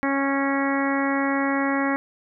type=harmonic tone; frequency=275.7 Hz; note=C#4; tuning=9 cents flat; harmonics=1 / 2 / 3 / 4 / 5 / 6 / 7 / 8; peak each=-23 / -29 / -30 / -30 / -33 / -32 / -30 / -34 dBFS; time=0.03-1.96 s; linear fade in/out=0 ms; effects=none